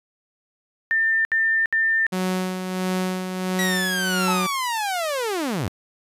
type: tone bursts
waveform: sine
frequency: 1797 Hz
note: A6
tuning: 36 cents sharp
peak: -17 dBFS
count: 3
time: 0.91-2.066 s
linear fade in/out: 0 ms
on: 340 ms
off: 68 ms
type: tone with tremolo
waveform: sawtooth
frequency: 185 Hz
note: F#3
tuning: in tune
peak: -17 dBFS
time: 2.12-4.47 s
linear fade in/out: 10 ms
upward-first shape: sine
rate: 1.5 Hz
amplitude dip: 50%
type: linear sweep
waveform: sawtooth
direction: down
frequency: 1942 to 77.78 Hz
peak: -19 dBFS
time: 3.59-5.68 s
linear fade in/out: 0 ms
type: tone with exponential decay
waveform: triangle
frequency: 880 Hz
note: A5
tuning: in tune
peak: -20 dBFS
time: 4.28-4.65 s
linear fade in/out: 1 ms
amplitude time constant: 79 ms
effects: resampled to 32000 Hz